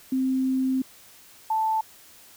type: tone pair in turn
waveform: sine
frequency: 261.6 / 879.9 Hz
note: C4 / A5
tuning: 0 / 0 cents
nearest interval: octave + major sixth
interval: 2100 cents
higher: second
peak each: -21 dBFS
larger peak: neither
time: 0.12-0.82 / 1.5-1.81 s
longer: first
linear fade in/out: 5 ms
effects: white hiss -51 dBFS RMS until 2.36 s